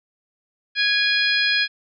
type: harmonic tone with a mistuned harmonic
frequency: 830.6 Hz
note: G#5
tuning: in tune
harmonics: 2 / 3 / 4 / 5 / 6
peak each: -21 / -23 / -24 / -25 / -26 dBFS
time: 0.75-1.68 s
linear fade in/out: 50 ms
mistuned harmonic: 3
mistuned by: -31 cents
effects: none